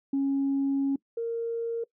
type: tone pair in turn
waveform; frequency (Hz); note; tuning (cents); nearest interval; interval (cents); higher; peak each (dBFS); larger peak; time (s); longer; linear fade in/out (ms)
sine; 275.1 / 462.7; C#4 / A#4; -13 / -13; major sixth; 900; second; -22 / -27; first; 0.13-0.96 / 1.17-1.84; first; 5
effects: noise-tail reverb RT60 0.1 s tail -22 dB re dry + tanh soft clip ceiling -20 dBFS